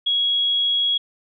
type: tone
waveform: sine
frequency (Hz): 3322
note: G#7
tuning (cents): 0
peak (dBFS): -17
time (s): 0.06-0.98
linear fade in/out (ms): 10
effects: none